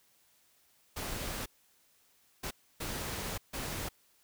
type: noise bursts at uneven times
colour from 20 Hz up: pink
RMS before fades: -38 dBFS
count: 4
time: 0.96-1.46 / 2.43-2.51 / 2.8-3.38 / 3.53-3.89 s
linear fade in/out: 10 ms
effects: white hiss -68 dBFS RMS until 4.23 s